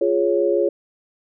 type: chord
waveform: sine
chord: Db major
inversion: first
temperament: equal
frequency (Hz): 349.2 / 415.3 / 554.4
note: F4 / Ab4 / Db5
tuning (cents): 0 / 0 / 0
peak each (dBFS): -20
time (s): 0.01-0.69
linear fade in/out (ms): 5
effects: none